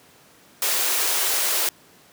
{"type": "high-pass noise", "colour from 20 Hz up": "white", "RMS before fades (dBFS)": -22, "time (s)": [0.62, 1.69], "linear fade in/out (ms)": 2, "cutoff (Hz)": 330, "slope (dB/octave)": 48, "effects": ["pink hiss -52 dBFS RMS until 2.12 s", "high-pass 150 Hz 12 dB/octave"]}